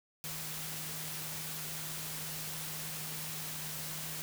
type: tone in noise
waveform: sine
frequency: 156.2 Hz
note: D#3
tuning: 7 cents sharp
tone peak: -47 dBFS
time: 0.24-4.22 s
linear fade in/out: 0 ms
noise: white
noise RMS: -41 dBFS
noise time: 0.24-4.22 s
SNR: -9 dB
effects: none